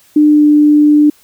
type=tone with pitch glide; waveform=sine; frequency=300 to 297.4 Hz; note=D4 to D4; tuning=+37 to +22 cents; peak=-4 dBFS; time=0.16-1.1 s; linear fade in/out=5 ms; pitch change=-15 cents; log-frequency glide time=0.28-0.45 s; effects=white hiss -48 dBFS RMS until 1.23 s